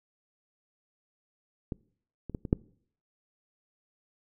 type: clicks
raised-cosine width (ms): 3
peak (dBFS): -20 / -25 / -21 / -23 / -9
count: 5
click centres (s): 1.722 / 2.297 / 2.348 / 2.452 / 2.529
effects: noise-tail reverb RT60 0.6 s tail -24 dB re dry